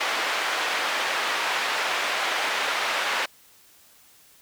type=band-pass noise; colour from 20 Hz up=white; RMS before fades=-26 dBFS; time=0-3.26 s; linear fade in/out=10 ms; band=600 to 2400 Hz; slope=12 dB/octave; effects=white hiss -55 dBFS RMS until 4.41 s